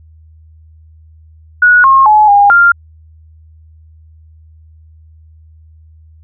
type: tone with pitch steps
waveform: sine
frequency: 1461 / 1075 / 851 / 811 / 1395 Hz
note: F#6 / C6 / G#5 / G#5 / F6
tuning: -22 / +47 / +42 / -41 / -2 cents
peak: -3 dBFS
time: 1.62-2.72 s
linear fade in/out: 5 ms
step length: 220 ms
effects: added 79 Hz sine -38 dBFS peak until 6.23 s